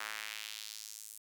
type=tone with high-pass filter sweep; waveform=sawtooth; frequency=107.7 Hz; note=A2; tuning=37 cents flat; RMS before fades=-45 dBFS; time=0-1.18 s; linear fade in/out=5 ms; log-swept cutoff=1400 to 9200 Hz; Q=1.5; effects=none